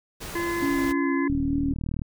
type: noise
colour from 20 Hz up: pink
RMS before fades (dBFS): -36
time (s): 0.2-0.93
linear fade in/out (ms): 20
type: harmonic tone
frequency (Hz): 342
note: F4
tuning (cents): -36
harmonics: 1 / 3 / 5 / 6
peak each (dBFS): -27 / -32 / -34 / -35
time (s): 0.35-1.28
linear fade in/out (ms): 5
type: tone with vibrato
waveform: sine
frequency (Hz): 277.8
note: C#4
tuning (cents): +4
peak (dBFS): -23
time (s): 0.62-1.73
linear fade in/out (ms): 5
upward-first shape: sine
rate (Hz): 3.4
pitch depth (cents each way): 21
type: click train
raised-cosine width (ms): 5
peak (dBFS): -18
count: 29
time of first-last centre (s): 1.3-2.018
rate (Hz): 39
effects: none